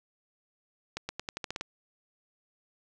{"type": "accelerating click train", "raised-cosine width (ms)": 0.2, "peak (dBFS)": -17, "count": 9, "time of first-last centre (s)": [0.97, 1.61], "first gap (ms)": 120, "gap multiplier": 0.88, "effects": []}